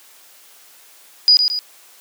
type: tone with echo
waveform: sine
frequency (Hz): 4918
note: D#8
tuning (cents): -21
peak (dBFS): -7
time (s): 1.28-1.37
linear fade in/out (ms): 0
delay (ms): 110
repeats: 2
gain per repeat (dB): -6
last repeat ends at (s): 1.59
effects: white hiss -47 dBFS RMS until 2 s + high-pass 400 Hz 12 dB/octave